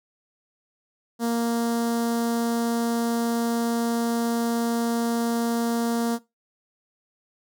sawtooth tone with notch filter, 233.1 Hz, A#3, in tune, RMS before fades -24 dBFS, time 1.19-6.19 s, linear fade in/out 50 ms, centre 2400 Hz, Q 0.72, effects noise-tail reverb RT60 0.2 s tail -18 dB re dry

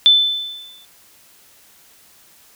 sine tone with exponential decay, 3520 Hz, A7, in tune, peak -5 dBFS, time 0.06-0.85 s, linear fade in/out 0 ms, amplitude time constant 170 ms, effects white hiss -50 dBFS RMS until 2.55 s

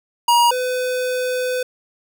square tone pair in turn, 951 / 503.8 Hz, A#5 / B4, +34 / +34 cents, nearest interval major seventh, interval 1100 cents, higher first, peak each -12 / -20 dBFS, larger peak first, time 0.28-0.51 / 0.51-1.63 s, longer second, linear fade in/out 5 ms, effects none

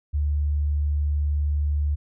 sine tone, 73.42 Hz, D2, in tune, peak -20 dBFS, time 0.13-1.96 s, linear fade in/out 20 ms, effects none

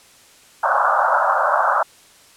white band-pass noise, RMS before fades -17 dBFS, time 0.63-1.83 s, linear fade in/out 5 ms, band 560 to 1500 Hz, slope 96 dB/octave, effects white hiss -49 dBFS RMS until 2.36 s + low-pass 10000 Hz 12 dB/octave

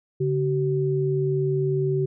sine tone pair together, 141.85 / 380 Hz, C#3 / F#4, +40 / +46 cents, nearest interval octave + perfect fourth, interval 1706 cents, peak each -23 dBFS, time 0.2-2.06 s, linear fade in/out 10 ms, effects none

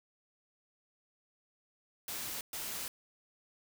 white noise bursts at uneven times, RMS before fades -40 dBFS, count 2, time 2.08-2.41 / 2.53-2.88 s, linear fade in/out 2 ms, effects none

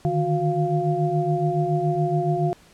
sine tone cluster, 149.2 / 156.3 / 362.5 / 695 Hz, D3 / D#3 / F#4 / F5, +28 / +8 / -35 / -9 cents, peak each -25 dBFS, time 0.05-2.53 s, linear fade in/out 0 ms, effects pink hiss -53 dBFS RMS until 2.73 s + low-pass 10000 Hz 12 dB/octave

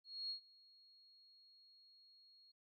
sine tone with ADSR envelope, 4300 Hz, C8, 47 cents sharp, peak -40 dBFS, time 0.04-2.52 s, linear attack 260 ms, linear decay 100 ms, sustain -24 dB, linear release 12 ms, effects Opus 48 kbps

